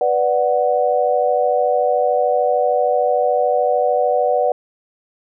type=chord; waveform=sine; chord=B minor; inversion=none; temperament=equal; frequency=493.9 / 587.3 / 740 Hz; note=B4 / D5 / F#5; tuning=0 / 0 / 0 cents; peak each=-18 dBFS; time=0.01-4.52 s; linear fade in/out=2 ms; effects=none